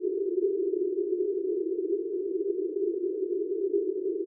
pink band-pass noise, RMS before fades -29 dBFS, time 0-4.26 s, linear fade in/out 50 ms, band 350 to 410 Hz, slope 96 dB/octave, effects none

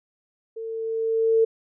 sine tone with level ramp, 449.5 Hz, A4, 37 cents sharp, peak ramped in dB -31 to -14 dBFS, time 0.56-1.45 s, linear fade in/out 10 ms, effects none

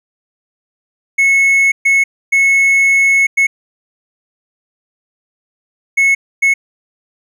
triangle tone bursts at uneven times, 2192 Hz, C#7, 20 cents flat, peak -6 dBFS, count 6, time 1.18-1.72 / 1.85-2.04 / 2.32-3.27 / 3.37-3.47 / 5.97-6.15 / 6.42-6.54 s, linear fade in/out 10 ms, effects none

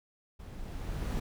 brown noise with level ramp, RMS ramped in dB -46 to -31 dBFS, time 0.39-1.2 s, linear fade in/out 10 ms, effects none

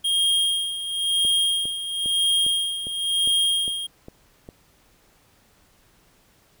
square tone with tremolo, 3237 Hz, G#7, 45 cents flat, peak -18 dBFS, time 0.04-3.87 s, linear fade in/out 10 ms, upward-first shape sine, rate 0.98 Hz, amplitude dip 70%
click train, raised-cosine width 2 ms, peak -25 dBFS, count 9, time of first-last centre 1.25-4.489 s, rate 2.47 Hz
effects pink hiss -59 dBFS RMS until 6.6 s

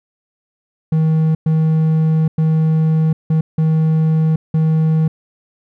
triangle tone bursts at uneven times, 158.6 Hz, D#3, 33 cents sharp, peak -9 dBFS, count 6, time 0.92-1.35 / 1.46-2.28 / 2.38-3.13 / 3.3-3.41 / 3.58-4.36 / 4.54-5.08 s, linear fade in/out 5 ms, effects none

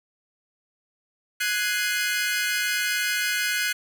sawtooth chord, Ab dominant seventh, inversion third, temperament equal, 1480 / 1661.2 / 2093 / 2489 Hz, Gb6 / Ab6 / C7 / Eb7, 0 / 0 / 0 / 0 cents, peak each -23 / -26 / -26 / -28 dBFS, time 1.4-3.73 s, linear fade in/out 10 ms, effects none

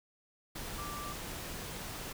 sine tone in noise, 1174 Hz, D6, 1 cent flat, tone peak -42 dBFS, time 0.78-1.13 s, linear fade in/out 10 ms, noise pink, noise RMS -42 dBFS, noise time 0.55-2.13 s, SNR -3 dB, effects none

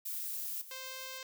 violet noise, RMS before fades -39 dBFS, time 0.05-0.62 s, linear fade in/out 10 ms
violet noise with tremolo, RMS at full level -48 dBFS, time 0.54-1.19 s, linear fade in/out 20 ms, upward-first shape triangle, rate 6.6 Hz, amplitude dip 40%
5% pulse tone, 523.3 Hz, C5, in tune, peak -31 dBFS, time 0.71-1.23 s, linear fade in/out 2 ms
effects none

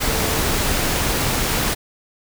sine tone in noise, 450 Hz, A4, 39 cents sharp, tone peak -29 dBFS, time 0.07-0.41 s, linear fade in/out 20 ms, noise pink, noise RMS -20 dBFS, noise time 0-1.75 s, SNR -12 dB, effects none

